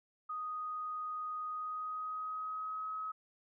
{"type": "tone with pitch glide", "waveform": "sine", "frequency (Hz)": [1244.5, 1275.1], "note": ["D#6", "D#6"], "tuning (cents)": [0, 42], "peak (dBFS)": -37, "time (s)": [0.29, 3.12], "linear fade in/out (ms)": 10, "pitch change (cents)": 42, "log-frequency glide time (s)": [1.49, 2.9], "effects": []}